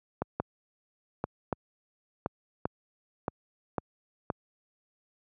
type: two click trains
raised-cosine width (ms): 1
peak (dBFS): -15 / -14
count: 5 / 4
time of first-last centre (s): 0.22-4.302 / 0.4-3.782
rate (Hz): 0.98 / 0.887
effects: high-pass 80 Hz 12 dB/octave